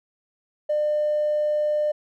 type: tone with tanh clipping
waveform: triangle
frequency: 600 Hz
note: D5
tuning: 37 cents sharp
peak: -19 dBFS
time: 0.69-1.92 s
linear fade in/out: 10 ms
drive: 1 dB
effects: none